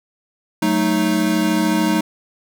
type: chord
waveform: square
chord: D# diminished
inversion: first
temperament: equal with one note detuned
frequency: 186.5 / 220 / 311.1 Hz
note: F#3 / A3 / D#4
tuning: +14 / 0 / 0 cents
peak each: -22 / -21 / -19 dBFS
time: 0.62-2.01 s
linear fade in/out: 5 ms
effects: none